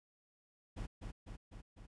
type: noise with echo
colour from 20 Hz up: brown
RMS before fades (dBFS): -42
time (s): 0.76-0.87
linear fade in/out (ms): 20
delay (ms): 250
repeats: 4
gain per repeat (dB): -3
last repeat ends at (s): 1.87
effects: resampled to 22050 Hz